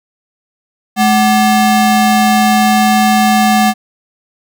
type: ring-modulated tone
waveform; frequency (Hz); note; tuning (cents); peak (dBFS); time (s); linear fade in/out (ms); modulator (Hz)
square; 481.9; B4; -43; -5; 0.96-3.74; 50; 268
effects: none